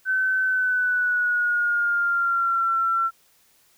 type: tone with pitch glide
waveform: sine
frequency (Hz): 1526 to 1351.7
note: G6 to E6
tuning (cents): -47 to +43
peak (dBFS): -19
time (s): 0.05-3.11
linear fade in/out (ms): 50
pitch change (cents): -210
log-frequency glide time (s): 0.44-2.7
effects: white hiss -60 dBFS RMS until 3.77 s